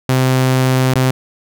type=tone with dropouts; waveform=sawtooth; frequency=129.7 Hz; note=C3; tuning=15 cents flat; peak=-7 dBFS; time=0.09-1.11 s; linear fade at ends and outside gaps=2 ms; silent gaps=0.938-0.956 s; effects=none